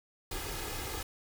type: noise with comb filter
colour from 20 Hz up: pink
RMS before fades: -38 dBFS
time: 0.31-1.03 s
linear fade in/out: 5 ms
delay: 2.4 ms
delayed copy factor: +0.65
effects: none